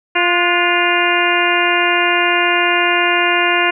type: harmonic tone with a mistuned harmonic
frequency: 349.2 Hz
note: F4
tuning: in tune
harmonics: 1 / 2 / 3 / 4 / 5 / 6 / 7 / 8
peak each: -20 / -20 / -20 / -20 / -20 / -20 / -20 / -20 dBFS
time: 0.15-3.71 s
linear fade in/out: 10 ms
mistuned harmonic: 4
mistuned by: +58 cents
effects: none